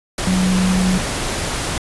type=tone in noise; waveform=sine; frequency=185.2 Hz; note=F#3; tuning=2 cents sharp; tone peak=-14 dBFS; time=0.27-0.98 s; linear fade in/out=2 ms; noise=pink; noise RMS=-22 dBFS; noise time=0.18-1.78 s; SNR=+5 dB; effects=resampled to 24000 Hz